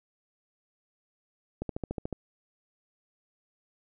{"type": "click train", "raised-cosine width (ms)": 2, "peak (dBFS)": -19, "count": 8, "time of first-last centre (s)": [1.62, 2.127], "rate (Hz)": 13.8, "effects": []}